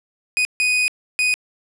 40% pulse tone bursts at uneven times, 2489 Hz, D#7, in tune, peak -15 dBFS, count 3, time 0.37-0.45 / 0.6-0.88 / 1.19-1.34 s, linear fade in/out 0 ms, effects low-pass 12000 Hz 12 dB/octave

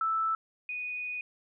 sine tone pair in turn, 1318.5 / 2478 Hz, E6 / D#7, 0 / -8 cents, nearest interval major seventh, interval 1092 cents, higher second, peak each -26 / -33 dBFS, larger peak first, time 0.01-0.35 / 0.69-1.21 s, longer second, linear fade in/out 2 ms, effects none

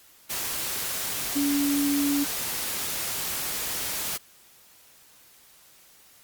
sine tone in noise, 284.6 Hz, C#4, 46 cents sharp, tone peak -22 dBFS, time 1.35-2.25 s, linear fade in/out 20 ms, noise white, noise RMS -30 dBFS, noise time 0.29-4.18 s, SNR +5 dB, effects white hiss -55 dBFS RMS until 6.23 s + Opus 48 kbps

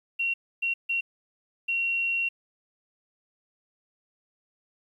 sine tone bursts at uneven times, 2740 Hz, F7, 34 cents flat, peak -24 dBFS, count 4, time 0.19-0.34 / 0.62-0.74 / 0.89-1.01 / 1.68-2.29 s, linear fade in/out 10 ms, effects 10-bit

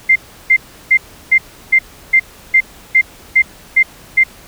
sine tone bursts, 2093 Hz, C7, in tune, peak -5 dBFS, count 11, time 0.09-4.238 s, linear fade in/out 10 ms, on 68 ms, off 340 ms, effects pink hiss -40 dBFS RMS until 4.47 s

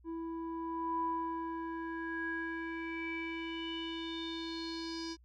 square tone with low-pass filter sweep, 329.6 Hz, E4, in tune, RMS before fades -39 dBFS, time 0.04-5.17 s, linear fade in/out 50 ms, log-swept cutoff 670 to 5300 Hz, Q 7.3, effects added 60 Hz sine -59 dBFS peak until 5.24 s

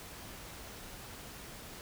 silence, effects pink hiss -48 dBFS RMS until 1.81 s

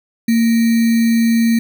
sine tone with sample-and-hold, 229.3 Hz, A#3, 28 cents flat, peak -10 dBFS, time 0.28-1.59 s, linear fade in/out 5 ms, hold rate 2100 Hz, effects none

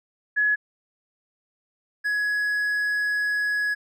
sine / triangle tone pair in turn, 1691 / 1678.3 Hz, G#6 / G#6, +31 / +18 cents, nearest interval unison, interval 13 cents, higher first, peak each -18 / -20 dBFS, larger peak first, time 0.36-0.56 / 2.04-3.75 s, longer second, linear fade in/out 20 ms, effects none

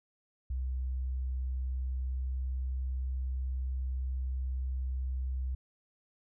sine tone with pitch glide, 64.1 to 64.51 Hz, C2 to C2, -35 to -24 cents, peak -31 dBFS, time 0.5-5.55 s, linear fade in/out 5 ms, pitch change +11 cents, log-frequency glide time 0.74-2.89 s, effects none

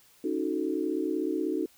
sine chord, D# half-diminished seventh, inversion third, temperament equal with one note detuned, 277.2 / 313.8 / 370 / 440 Hz, C#4 / D#4 / F#4 / A4, 0 / +15 / 0 / 0 cents, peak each -34 / -30 / -32 / -35 dBFS, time 0.24-1.66 s, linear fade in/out 5 ms, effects white hiss -60 dBFS RMS until 1.77 s

